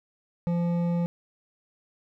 triangle tone with hard clipping, 172.3 Hz, F3, 23 cents flat, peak -25 dBFS, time 0.47-1.06 s, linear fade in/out 0 ms, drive 13 dB, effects none

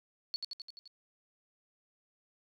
sine tone with echo, 4417 Hz, C#8, 7 cents flat, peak -32 dBFS, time 0.34-0.36 s, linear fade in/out 0 ms, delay 86 ms, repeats 6, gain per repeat -3 dB, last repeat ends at 0.876 s, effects none

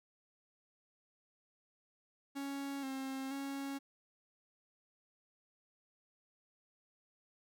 45% pulse tone with pitch steps, 277.7 / 266.9 / 275.8 Hz, C#4 / C4 / C#4, +3 / +35 / -9 cents, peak -39 dBFS, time 2.35-3.79 s, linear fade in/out 20 ms, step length 480 ms, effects none

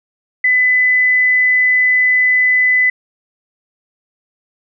sine tone, 2005 Hz, B6, 26 cents sharp, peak -9 dBFS, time 0.44-2.9 s, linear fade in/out 5 ms, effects none

